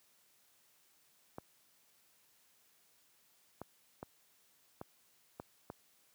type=clicks; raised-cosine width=1 ms; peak=-29 dBFS; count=6; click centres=1.384 / 3.616 / 4.029 / 4.814 / 5.399 / 5.701 s; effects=white hiss -70 dBFS RMS until 6.14 s + high-pass 80 Hz 12 dB/octave